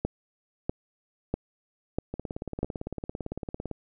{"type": "two click trains", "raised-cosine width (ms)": 2, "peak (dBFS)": [-20, -13], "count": [29, 5], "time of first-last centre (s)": [[2.14, 3.713], [0.05, 2.631]], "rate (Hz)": [17.8, 1.55], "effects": []}